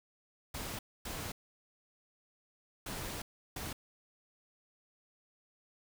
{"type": "noise bursts at uneven times", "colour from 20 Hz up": "pink", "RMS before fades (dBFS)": -41, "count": 4, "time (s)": [[0.54, 0.79], [1.05, 1.32], [2.86, 3.22], [3.56, 3.73]], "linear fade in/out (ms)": 5, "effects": []}